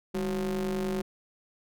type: ring-modulated tone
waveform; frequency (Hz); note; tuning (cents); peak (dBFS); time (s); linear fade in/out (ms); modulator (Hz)
square; 87.31; F2; 0; -26; 0.14-1.02; 10; 287
effects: none